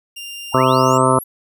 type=tone; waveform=sawtooth; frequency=2794 Hz; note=F7; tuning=in tune; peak=-26 dBFS; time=0.16-0.98 s; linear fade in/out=10 ms
type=linear sweep; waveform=sine; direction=up; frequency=694 to 11680 Hz; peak=-29 dBFS; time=0.52-1.24 s; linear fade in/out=10 ms
type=harmonic tone; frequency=130 Hz; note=C3; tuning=11 cents flat; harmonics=1 / 2 / 3 / 4 / 5 / 7 / 8 / 9 / 10; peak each=-20 / -20 / -20 / -20 / -20 / -20 / -20 / -20 / -20 dBFS; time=0.54-1.19 s; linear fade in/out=5 ms
effects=none